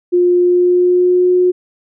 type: tone with pitch glide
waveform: sine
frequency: 355 to 361.8 Hz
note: F4 to F#4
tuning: +28 to -39 cents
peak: -8 dBFS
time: 0.12-1.52 s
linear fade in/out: 20 ms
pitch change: +33 cents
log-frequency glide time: 0.4-1.31 s
effects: none